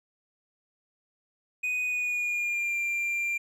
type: tone with pitch glide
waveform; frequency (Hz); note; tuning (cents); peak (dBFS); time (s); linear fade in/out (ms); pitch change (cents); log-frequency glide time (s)
triangle; 2489 to 2378; D#7 to D7; 0 to +21; -25; 1.63-3.38; 10; -79; 1.84-2.77
effects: none